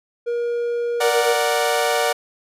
triangle tone, 474.9 Hz, A#4, 32 cents sharp, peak -18 dBFS, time 0.26-1.36 s, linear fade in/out 20 ms
sawtooth chord, Bb augmented, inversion none, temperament equal, 466.2 / 587.3 / 740 Hz, Bb4 / D5 / F#5, 0 / 0 / 0 cents, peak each -18 dBFS, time 1-2.13 s, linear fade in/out 10 ms
effects resampled to 32000 Hz

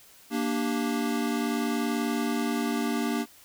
square chord, G minor, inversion first, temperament equal, 233.1 / 293.7 / 392 Hz, Bb3 / D4 / G4, 0 / 0 / 0 cents, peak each -29 / -31 / -35 dBFS, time 0.3-3.26 s, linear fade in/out 50 ms, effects white hiss -54 dBFS RMS until 3.44 s

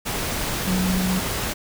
sine tone in noise, 185 Hz, F#3, in tune, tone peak -20 dBFS, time 0.66-1.2 s, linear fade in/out 20 ms, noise pink, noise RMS -26 dBFS, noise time 0.05-1.54 s, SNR +3 dB, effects none

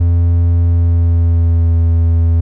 triangle tone with pitch glide, 85.5 to 83.4 Hz, F2 to E2, -36 to +21 cents, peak -6 dBFS, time 0-2.41 s, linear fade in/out 10 ms, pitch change -43 cents, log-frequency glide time 0.64-1.77 s, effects none

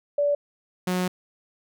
sine / sawtooth tone pair in turn, 578 / 182.06 Hz, D5 / F#3, -28 / -28 cents, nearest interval octave + minor sixth, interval 2000 cents, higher first, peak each -19 dBFS, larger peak neither, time 0.18-0.35 / 0.87-1.08 s, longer second, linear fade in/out 5 ms, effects none

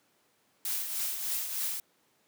blue noise with tremolo, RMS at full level -31 dBFS, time 0.65-1.8 s, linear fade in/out 2 ms, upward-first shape triangle, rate 3.3 Hz, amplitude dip 55%, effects pink hiss -69 dBFS RMS until 2.27 s + high-pass 200 Hz 12 dB/octave

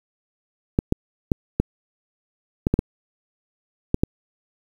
clicks, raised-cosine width 3 ms, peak -4 dBFS, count 9, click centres 0.789 / 0.924 / 1.318 / 1.6 / 2.669 / 2.74 / 2.791 / 3.944 / 4.035 s, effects 7-bit

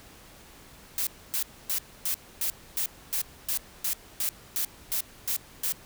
blue noise bursts, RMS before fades -28 dBFS, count 14, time 0.98-5.722 s, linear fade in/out 0 ms, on 88 ms, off 270 ms, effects pink hiss -51 dBFS RMS until 5.85 s

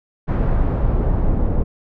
brown noise with low-pass filter sweep, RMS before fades -17 dBFS, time 0.27-1.64 s, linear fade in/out 20 ms, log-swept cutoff 1400 to 710 Hz, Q 0.89, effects none

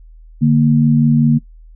sine tone pair together, 147.87 / 233.1 Hz, D3 / A#3, +12 / 0 cents, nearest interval minor sixth, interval 788 cents, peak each -11 dBFS, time 0.41-1.39 s, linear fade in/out 20 ms, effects noise-tail reverb RT60 0.1 s tail -20 dB re dry + added 40 Hz sine -37 dBFS peak until 1.75 s

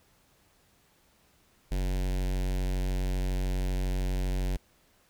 square tone with notch filter, 46.35 Hz, F#1, 4 cents sharp, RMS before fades -29 dBFS, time 1.71-4.57 s, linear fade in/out 10 ms, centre 1200 Hz, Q 1.5, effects pink hiss -65 dBFS RMS until 5.09 s

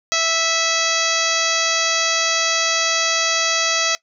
harmonic tone with a mistuned harmonic, 658 Hz, E5, 3 cents flat, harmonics 1 / 2 / 3 / 4 / 5 / 6 / 7 / 8 / 9 / 10, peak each -26 / -24 / -25 / -26 / -26 / -26 / -26 / -28 / -24 / -27 dBFS, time 0.12-3.95 s, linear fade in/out 0 ms, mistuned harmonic 4, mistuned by -35 cents, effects noise-tail reverb RT60 0.1 s tail -20 dB re dry

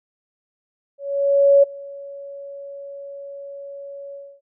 sine tone with ADSR envelope, 560 Hz, C#5, 18 cents sharp, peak -8 dBFS, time 0.98-4.41 s, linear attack 650 ms, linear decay 12 ms, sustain -24 dB, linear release 270 ms, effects none

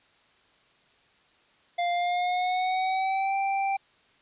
square tone with pitch glide, 698.5 to 784 Hz, F5 to G5, 0 to 0 cents, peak -25 dBFS, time 1.78-3.77 s, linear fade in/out 10 ms, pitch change +200 cents, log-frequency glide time 1.92-3.36 s, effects white hiss -62 dBFS RMS until 4.21 s + resampled to 8000 Hz

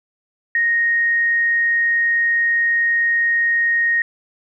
sine tone, 1864.7 Hz, A#6, in tune, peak -14 dBFS, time 0.55-4.02 s, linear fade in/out 2 ms, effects none

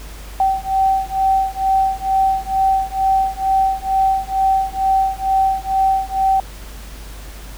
sine beating tone pair, 770 / 772.2 Hz, G5 / G5, -31 / -26 cents, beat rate 2.2 Hz, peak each -17 / -17 dBFS, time 0.4-6.4 s, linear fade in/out 2 ms, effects added 50 Hz sine -32 dBFS peak until 7.57 s + pink hiss -39 dBFS RMS until 7.57 s

